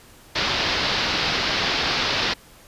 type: low-pass noise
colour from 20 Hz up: white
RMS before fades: -23 dBFS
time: 0.35-2.34 s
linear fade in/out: 10 ms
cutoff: 5000 Hz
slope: 48 dB/octave
effects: pink hiss -49 dBFS RMS until 2.67 s + resampled to 32000 Hz